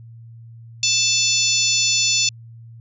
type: harmonic tone with a mistuned harmonic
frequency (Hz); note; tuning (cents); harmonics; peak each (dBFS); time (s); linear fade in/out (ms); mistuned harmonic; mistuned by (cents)
880; A5; 0; 3 / 4 / 5 / 6 / 7 / 8; -23 / -23 / -23 / -23 / -23 / -23; 0.83-2.29; 2; 7; -44
effects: added 115 Hz sine -38 dBFS peak until 2.8 s